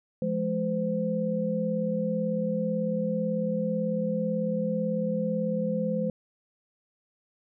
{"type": "tone cluster", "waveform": "sine", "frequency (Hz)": [173.1, 211.2, 513], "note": ["F3", "G#3", "C5"], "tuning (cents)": [-15, 29, -34], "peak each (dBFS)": [-31, -29, -29], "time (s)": [0.22, 6.1], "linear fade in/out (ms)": 2, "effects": []}